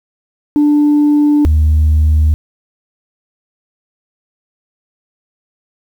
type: tone pair in turn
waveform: sine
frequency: 294.8 / 76.94 Hz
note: D4 / D#2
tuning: +7 / -19 cents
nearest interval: octave + major seventh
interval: 2326 cents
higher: first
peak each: -5 dBFS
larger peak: neither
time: 0.56-1.45 / 1.45-2.34 s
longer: neither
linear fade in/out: 0 ms
effects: tanh soft clip ceiling -5 dBFS + 7-bit